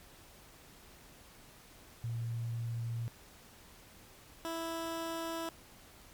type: tone pair in turn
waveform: sine / 15% pulse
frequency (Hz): 116.54 / 329.6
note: A#2 / E4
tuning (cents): 0 / 0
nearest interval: octave + tritone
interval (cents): 1800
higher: second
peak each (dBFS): -34 / -30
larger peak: second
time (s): 2.04-3.08 / 4.45-5.49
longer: neither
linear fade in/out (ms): 0
effects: pink hiss -57 dBFS RMS until 6.13 s + MP3 96 kbps